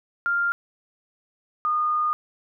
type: tone pair in turn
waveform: sine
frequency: 1396.9 / 1223.7 Hz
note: F6 / D#6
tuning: 0 / -29 cents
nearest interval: major second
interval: 229 cents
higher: first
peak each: -20 dBFS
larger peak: neither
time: 0.26-0.52 / 1.65-2.13 s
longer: second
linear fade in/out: 0 ms
effects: none